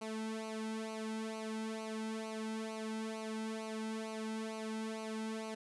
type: tone with flanger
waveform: sawtooth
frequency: 220 Hz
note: A3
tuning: in tune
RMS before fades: -41 dBFS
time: 0.01-5.55 s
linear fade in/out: 10 ms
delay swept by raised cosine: 0.57 to 1.77 ms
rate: 2.2 Hz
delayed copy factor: -0.8
effects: resampled to 24000 Hz